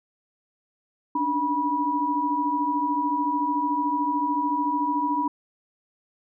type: tone cluster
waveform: sine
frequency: 285.6 / 299.2 / 975 Hz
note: D4 / D4 / B5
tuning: -48 / +32 / -23 cents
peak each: -30 / -29 / -23 dBFS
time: 1.15-5.28 s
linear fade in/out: 5 ms
effects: none